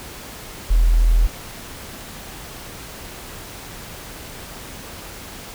sine tone, 41.2 Hz, E1, in tune, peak -11 dBFS, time 0.7-1.27 s, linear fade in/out 10 ms, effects pink hiss -36 dBFS RMS until 5.54 s

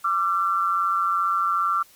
sine tone pair together, 1174.7 / 1357.1 Hz, D6 / E6, 0 / +50 cents, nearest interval major second, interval 250 cents, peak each -22 dBFS, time 0.04-1.83 s, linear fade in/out 10 ms, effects white hiss -53 dBFS RMS until 1.95 s + MP3 96 kbps

